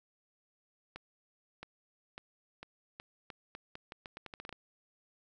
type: accelerating click train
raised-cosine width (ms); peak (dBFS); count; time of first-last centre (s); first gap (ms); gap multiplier
0.3; -28; 17; 0.96-4.527; 670; 0.82
effects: none